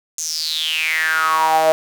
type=tone with high-pass filter sweep; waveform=sawtooth; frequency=159.1 Hz; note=D#3; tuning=39 cents sharp; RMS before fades=-18 dBFS; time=0.18-1.72 s; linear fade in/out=0 ms; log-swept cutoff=6700 to 610 Hz; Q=8.7; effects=7-bit